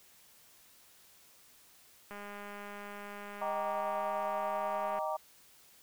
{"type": "click train", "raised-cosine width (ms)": 0.5, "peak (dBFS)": -31, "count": 588, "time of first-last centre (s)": [2.11, 4.987], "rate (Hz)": 204}
{"type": "chord", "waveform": "sine", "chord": "Eb major seventh", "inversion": "none", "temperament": "just", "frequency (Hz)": [622.3, 777.8, 933.4, 1166.7], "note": ["Eb5", "G5", "Bb5", "D6"], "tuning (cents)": [0, -14, 2, -12], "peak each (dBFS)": [-36, -38, -38, -40], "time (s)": [3.41, 5.17], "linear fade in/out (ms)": 10}
{"effects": ["white hiss -61 dBFS RMS until 5.82 s"]}